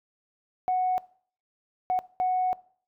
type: tone bursts at uneven times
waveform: sine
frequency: 738 Hz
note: F#5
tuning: 5 cents flat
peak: -21 dBFS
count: 3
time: 0.68-0.98 / 1.9-1.99 / 2.2-2.53 s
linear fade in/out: 0 ms
effects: noise-tail reverb RT60 0.5 s tail -21 dB re dry + tanh soft clip ceiling -18 dBFS